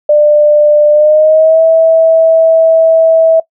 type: tone with pitch glide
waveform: sine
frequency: 596 to 649.9 Hz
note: D5 to E5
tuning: +25 to -25 cents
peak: -3 dBFS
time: 0.09-3.4 s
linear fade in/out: 5 ms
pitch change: +150 cents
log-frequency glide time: 0.91-1.62 s
effects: noise-tail reverb RT60 0.1 s tail -20 dB re dry

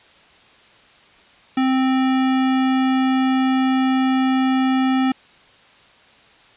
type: tone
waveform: square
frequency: 261.6 Hz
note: C4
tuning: in tune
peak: -16 dBFS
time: 1.57-5.12 s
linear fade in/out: 5 ms
effects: white hiss -50 dBFS RMS until 6.56 s + resampled to 8000 Hz

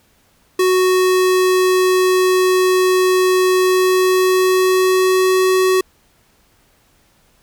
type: tone with pitch glide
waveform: square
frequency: 370 to 373.7 Hz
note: F#4 to F#4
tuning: 0 to +17 cents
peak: -12 dBFS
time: 0.59-5.81 s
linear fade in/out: 5 ms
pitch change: +17 cents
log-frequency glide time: 3.58-5.41 s
effects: pink hiss -56 dBFS RMS until 7.42 s

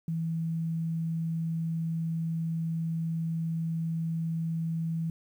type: tone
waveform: sine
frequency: 163.8 Hz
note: E3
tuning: 11 cents flat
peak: -28 dBFS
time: 0.08-5.1 s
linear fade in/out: 2 ms
effects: 10-bit

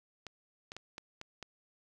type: clicks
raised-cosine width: 0.2 ms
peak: -26 dBFS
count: 6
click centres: 0.267 / 0.719 / 0.766 / 0.981 / 1.214 / 1.427 s
effects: none

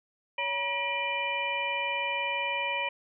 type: tone cluster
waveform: sine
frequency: 561 / 958 / 1918 / 2386 / 2988 Hz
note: C#5 / A#5 / A#6 / D7 / F#7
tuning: +21 / +47 / +49 / +27 / +16 cents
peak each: -37 / -33 / -39 / -31 / -37 dBFS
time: 0.38-2.89 s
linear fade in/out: 5 ms
effects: none

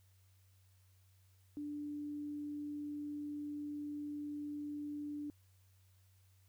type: tone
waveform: sine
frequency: 293.7 Hz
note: D4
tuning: in tune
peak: -40 dBFS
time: 1.57-5.3 s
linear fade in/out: 0 ms
effects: added 94 Hz sine -65 dBFS peak until 6.48 s + white hiss -75 dBFS RMS until 6.48 s

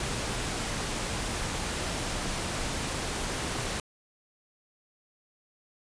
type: noise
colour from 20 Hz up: pink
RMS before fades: -32 dBFS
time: 0-3.8 s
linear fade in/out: 2 ms
effects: resampled to 22050 Hz

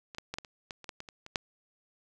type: clicks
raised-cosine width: 0.2 ms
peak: -27 / -19 / -19 / -18 / -30 / -22 / -30 / -21 / -24 / -28 / -28 / -11 dBFS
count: 12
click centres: 0.148 / 0.184 / 0.34 / 0.385 / 0.448 / 0.708 / 0.843 / 0.892 / 1.004 / 1.088 / 1.264 / 1.358 s
effects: none

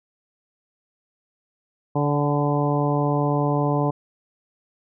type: harmonic tone with a mistuned harmonic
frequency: 145 Hz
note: D3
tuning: 22 cents flat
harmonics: 1 / 2 / 3 / 4 / 5 / 6 / 7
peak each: -22 / -25 / -27 / -28 / -29 / -30 / -30 dBFS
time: 1.95-3.91 s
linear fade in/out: 10 ms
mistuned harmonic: 5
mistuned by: +28 cents
effects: none

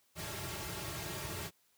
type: noise with comb filter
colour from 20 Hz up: pink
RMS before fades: -41 dBFS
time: 0.15-1.51 s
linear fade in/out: 50 ms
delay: 4 ms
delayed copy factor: -0.95
effects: white hiss -72 dBFS RMS until 1.77 s + high-pass 60 Hz 12 dB/octave

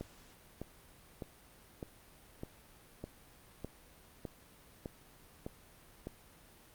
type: click train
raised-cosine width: 2 ms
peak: -27 dBFS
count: 11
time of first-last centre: 0.01-6.071 s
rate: 1.65 Hz
effects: pink hiss -60 dBFS RMS until 6.74 s + Opus 48 kbps

